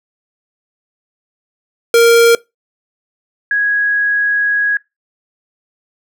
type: tone pair in turn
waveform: square / sine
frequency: 465.7 / 1659.6 Hz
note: A#4 / G#6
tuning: -2 / -2 cents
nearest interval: octave + minor seventh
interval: 2200 cents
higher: second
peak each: -6 / -11 dBFS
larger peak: first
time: 1.94-2.35 / 3.51-4.77 s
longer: second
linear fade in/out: 2 ms
effects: noise-tail reverb RT60 0.2 s tail -22 dB re dry